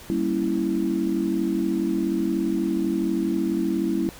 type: chord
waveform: sine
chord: G diminished seventh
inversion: none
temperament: equal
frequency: 196 / 233.1 / 277.2 / 329.6 Hz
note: G3 / Bb3 / Db4 / Fb4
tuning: 0 / 0 / 0 / 0 cents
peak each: -27 / -29 / -28 / -24 dBFS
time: 0.1-4.09 s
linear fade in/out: 0 ms
effects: pink hiss -44 dBFS RMS until 4.19 s